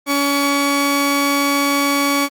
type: tone pair together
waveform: sawtooth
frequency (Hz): 282.1 / 1128.4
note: C#4 / C#6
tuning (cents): +30 / +30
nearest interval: 2 octaves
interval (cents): 2400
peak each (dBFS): -13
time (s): 0.06-2.29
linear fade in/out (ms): 50
effects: Opus 24 kbps